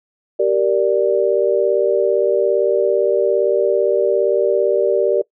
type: chord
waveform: sine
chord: G minor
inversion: none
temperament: equal with one note detuned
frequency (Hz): 388.6 / 466.2 / 587.3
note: G4 / Bb4 / D5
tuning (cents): -15 / 0 / 0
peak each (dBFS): -17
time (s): 0.39-5.22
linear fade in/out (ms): 10
effects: noise-tail reverb RT60 0.1 s tail -21 dB re dry